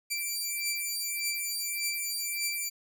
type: beating tone pair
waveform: 10% pulse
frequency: 2341 / 2342.7 Hz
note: D7 / D7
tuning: -6 / -5 cents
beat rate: 1.7 Hz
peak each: -24 / -25 dBFS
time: 0.1-2.7 s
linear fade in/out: 20 ms
effects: none